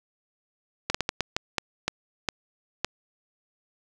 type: slowing click train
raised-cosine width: 0.2 ms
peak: -7 dBFS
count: 10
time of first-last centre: 0.9-2.846 s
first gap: 45 ms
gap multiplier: 1.37
effects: none